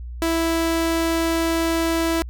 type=tone; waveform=sawtooth; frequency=329.8 Hz; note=E4; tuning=1 cent sharp; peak=-15 dBFS; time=0.22-2.22 s; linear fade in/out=0 ms; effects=added 60 Hz sine -30 dBFS peak until 2.29 s